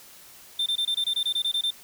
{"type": "tone bursts", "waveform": "triangle", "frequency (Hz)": 3578, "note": "A7", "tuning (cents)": 28, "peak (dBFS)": -21, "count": 12, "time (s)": [0.59, 1.706], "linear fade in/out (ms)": 5, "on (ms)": 71, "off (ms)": 24, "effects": ["white hiss -49 dBFS RMS until 1.83 s"]}